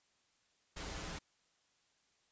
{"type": "noise with comb filter", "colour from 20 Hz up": "pink", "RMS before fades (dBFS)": -44, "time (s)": [0.76, 1.19], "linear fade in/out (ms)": 10, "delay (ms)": 8.3, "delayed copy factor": -0.7, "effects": ["white hiss -75 dBFS RMS until 2.31 s", "resampled to 16000 Hz"]}